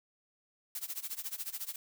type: noise with tremolo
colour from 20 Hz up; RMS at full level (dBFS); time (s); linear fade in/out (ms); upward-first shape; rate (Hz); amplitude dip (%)
blue; -37; 0.75-1.76; 2; sine; 14; 90
effects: none